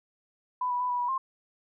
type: tone with pitch steps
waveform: sine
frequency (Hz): 998 / 980 / 995 / 980 / 974 / 1059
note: B5 / B5 / B5 / B5 / B5 / C6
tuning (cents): +18 / -14 / +13 / -14 / -24 / +21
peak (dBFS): -26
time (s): 0.61-1.18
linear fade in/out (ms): 5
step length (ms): 95
effects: none